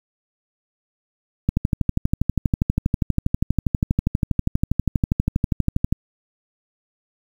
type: click train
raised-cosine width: 5 ms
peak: -5 dBFS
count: 56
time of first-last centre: 1.49-5.925 s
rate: 12.4 Hz
effects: 7-bit